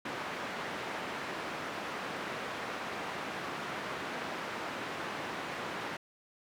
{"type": "band-pass noise", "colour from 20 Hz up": "white", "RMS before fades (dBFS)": -39, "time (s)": [0.05, 5.97], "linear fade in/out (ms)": 5, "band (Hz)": [150, 1700], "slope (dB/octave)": 12, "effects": []}